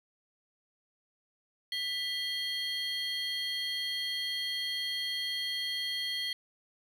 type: tone cluster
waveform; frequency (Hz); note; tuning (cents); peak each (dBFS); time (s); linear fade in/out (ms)
triangle; 1982 / 3223 / 4336; B6 / G7 / C#8; +6 / +47 / -39; -37 / -33 / -36; 1.72-6.33; 2
effects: none